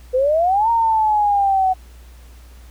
sine exponential two-way sweep, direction up then down, 493.9 to 932.3 to 743 Hz, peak -13 dBFS, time 0.13-1.74 s, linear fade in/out 20 ms, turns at 0.7 s, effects added 60 Hz sine -39 dBFS peak until 2.7 s + pink hiss -51 dBFS RMS until 2.7 s

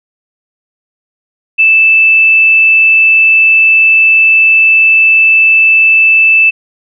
sine tone, 2637 Hz, E7, in tune, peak -3 dBFS, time 1.58-6.51 s, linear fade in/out 20 ms, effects none

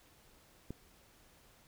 click, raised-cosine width 3 ms, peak -28 dBFS, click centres 0.706 s, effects pink hiss -64 dBFS RMS until 1.67 s

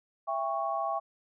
sine chord, C# diminished, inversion first, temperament just, 665.2 / 798.3 / 1108.7 Hz, E5 / G5 / C#6, +16 / +31 / 0 cents, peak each -33 dBFS, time 0.27-1 s, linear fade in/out 20 ms, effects none

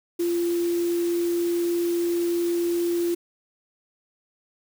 sine tone in noise, 344.6 Hz, F4, 23 cents flat, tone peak -21 dBFS, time 0.19-3.15 s, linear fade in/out 10 ms, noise white, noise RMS -39 dBFS, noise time 0.19-3.15 s, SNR +15 dB, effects none

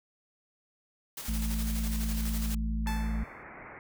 white noise with tremolo, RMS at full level -39 dBFS, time 1.17-2.55 s, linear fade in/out 5 ms, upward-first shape square, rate 12 Hz, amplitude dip 40%
harmonic tone, 55 Hz, A1, in tune, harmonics 1 / 3 / 4, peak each -29 / -40 / -35 dBFS, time 1.28-3.24 s, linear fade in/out 5 ms
white low-pass noise, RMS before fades -47 dBFS, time 2.86-3.79 s, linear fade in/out 0 ms, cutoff 2300 Hz, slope 96 dB/octave
sawtooth tone with exponential decay, 874 Hz, A5, 12 cents flat, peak -29 dBFS, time 2.87-3.43 s, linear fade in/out 0 ms, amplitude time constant 120 ms
effects none

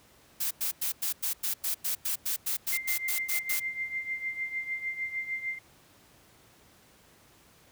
blue noise bursts, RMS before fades -30 dBFS, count 16, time 0.4-3.6 s, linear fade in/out 10 ms, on 110 ms, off 96 ms
sine tone with tremolo, 2093 Hz, C7, in tune, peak -28 dBFS, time 2.72-5.59 s, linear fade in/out 10 ms, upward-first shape triangle, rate 6.6 Hz, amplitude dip 80%
effects pink hiss -59 dBFS RMS until 7.71 s + high-pass 60 Hz 12 dB/octave

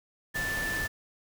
sine tone in noise, 1760 Hz, A6, in tune, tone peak -30 dBFS, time 0.34-0.88 s, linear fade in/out 20 ms, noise pink, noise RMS -36 dBFS, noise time 0.34-0.88 s, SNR +3 dB, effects none

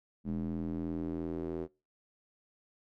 square tone with band-pass filter sweep, 41.49 Hz, E1, 12 cents sharp, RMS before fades -36 dBFS, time 0.24-1.68 s, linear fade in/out 50 ms, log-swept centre 220 to 380 Hz, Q 3.3, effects noise-tail reverb RT60 0.3 s tail -24 dB re dry

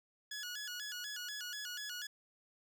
15% pulse tone with vibrato, 1568 Hz, G6, in tune, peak -35 dBFS, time 0.31-2.07 s, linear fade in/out 5 ms, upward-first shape square, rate 4.1 Hz, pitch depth 130 cents each way, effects none

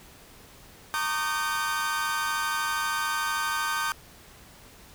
40% pulse tone cluster, 918 / 1127 / 1220 / 1544 Hz, A#5 / C#6 / D#6 / G6, -27 / +28 / -34 / -27 cents, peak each -33 / -34 / -30 / -29 dBFS, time 0.94-3.92 s, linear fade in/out 0 ms, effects pink hiss -51 dBFS RMS until 4.94 s

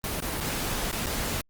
pink noise with dropouts, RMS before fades -30 dBFS, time 0.04-1.41 s, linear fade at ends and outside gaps 0 ms, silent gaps 0.202-0.223 / 0.402-0.408 / 0.913-0.928 / 1.06-1.067 s, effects Opus 24 kbps

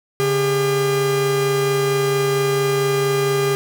45% pulse tone pair together, 142.4 / 402.8 Hz, C#3 / G4, +47 / +47 cents, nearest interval octave + tritone, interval 1800 cents, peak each -23 / -17 dBFS, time 0.2-3.55 s, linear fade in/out 0 ms, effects none

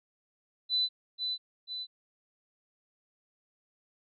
sine tone with echo, 4000 Hz, B7, 21 cents sharp, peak -25 dBFS, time 0.69-0.89 s, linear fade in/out 50 ms, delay 490 ms, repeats 2, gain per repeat -5 dB, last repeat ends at 1.87 s, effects none

